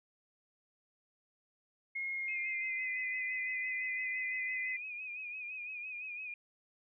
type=tone with pitch glide; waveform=sine; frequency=2152 to 2032 Hz; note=C7 to B6; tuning=+48 to +49 cents; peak=-35 dBFS; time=1.95-4.77 s; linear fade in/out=10 ms; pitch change=-99 cents; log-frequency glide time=2.13-2.94 s
type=tone with vibrato; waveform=sine; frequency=2479 Hz; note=D#7; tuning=7 cents flat; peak=-40 dBFS; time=2.28-6.34 s; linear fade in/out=2 ms; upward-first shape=sine; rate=5.9 Hz; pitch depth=58 cents each way
effects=none